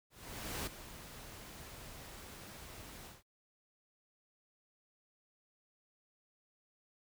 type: noise with ADSR envelope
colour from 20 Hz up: pink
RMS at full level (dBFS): -39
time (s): 0.1-3.23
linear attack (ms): 570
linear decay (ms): 6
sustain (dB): -12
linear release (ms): 160
effects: noise-tail reverb RT60 0.1 s tail -24 dB re dry